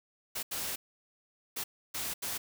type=noise bursts at uneven times; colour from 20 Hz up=white; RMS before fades=-36 dBFS; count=5; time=0.35-0.43 / 0.51-0.76 / 1.56-1.64 / 1.94-2.14 / 2.22-2.38 s; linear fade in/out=10 ms; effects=none